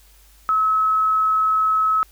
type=tone; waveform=sine; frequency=1289 Hz; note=E6; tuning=39 cents flat; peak=-15 dBFS; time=0.49-2.03 s; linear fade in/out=0 ms; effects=added 50 Hz sine -50 dBFS peak until 2.11 s + white hiss -54 dBFS RMS until 2.11 s